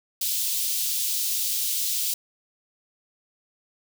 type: high-pass noise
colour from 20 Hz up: white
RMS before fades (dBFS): -26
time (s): 0.21-2.14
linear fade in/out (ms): 5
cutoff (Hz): 3200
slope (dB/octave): 24
effects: none